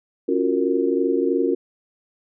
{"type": "chord", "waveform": "sine", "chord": "Gb major seventh", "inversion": "second", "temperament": "just", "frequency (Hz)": [277.5, 346.9, 370, 462.5], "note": ["Db4", "F4", "Gb4", "Bb4"], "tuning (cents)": [2, -12, 0, -14], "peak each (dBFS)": -23, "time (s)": [0.28, 1.55], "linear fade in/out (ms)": 10, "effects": []}